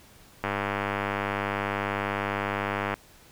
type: click train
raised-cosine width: 0.5 ms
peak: -12 dBFS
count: 251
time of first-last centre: 0.44-2.94 s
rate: 100 Hz
effects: pink hiss -54 dBFS RMS until 3.31 s